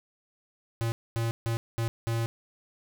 square tone bursts at uneven times, 115 Hz, A#2, 23 cents flat, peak -27 dBFS, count 5, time 0.81-0.92 / 1.16-1.31 / 1.46-1.57 / 1.78-1.88 / 2.07-2.26 s, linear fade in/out 0 ms, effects none

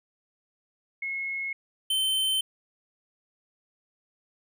sine / square tone pair in turn, 2173 / 3087 Hz, C#7 / G7, -35 / -27 cents, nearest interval tritone, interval 608 cents, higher second, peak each -29 / -24 dBFS, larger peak second, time 1.02-1.53 / 1.9-2.41 s, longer neither, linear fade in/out 5 ms, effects none

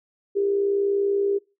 sine tone with amplitude modulation, 400 Hz, G4, 35 cents sharp, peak -17 dBFS, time 0.35-1.39 s, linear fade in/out 20 ms, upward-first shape sine, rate 60.4 Hz, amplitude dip 50%, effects noise-tail reverb RT60 0.3 s tail -25 dB re dry

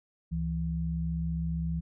sine tone pair together, 69.49 / 164.81 Hz, C#2 / E3, +5 / 0 cents, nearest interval octave + minor third, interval 1495 cents, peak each -33 / -30 dBFS, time 0.31-1.81 s, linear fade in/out 20 ms, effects none

